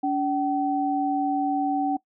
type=tone pair together; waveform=sine; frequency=285.7 / 764 Hz; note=D4 / G5; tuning=-48 / -45 cents; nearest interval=octave + perfect fourth; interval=1703 cents; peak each=-24 dBFS; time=0.03-1.97 s; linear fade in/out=10 ms; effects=noise-tail reverb RT60 0.1 s tail -20 dB re dry